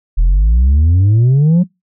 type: exponential sweep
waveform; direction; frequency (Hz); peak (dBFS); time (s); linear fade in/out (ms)
sine; up; 39 to 185; -4; 0.17-1.64; 20
effects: noise-tail reverb RT60 0.2 s tail -24 dB re dry + tanh soft clip ceiling -6 dBFS